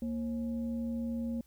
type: tone with frequency modulation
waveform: sine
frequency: 233.1 Hz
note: A#3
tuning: in tune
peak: -32 dBFS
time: 0.02-1.41 s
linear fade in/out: 2 ms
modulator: 303 Hz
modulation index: 0.43
effects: added 57 Hz sine -64 dBFS peak until 1.46 s + white hiss -69 dBFS RMS until 1.46 s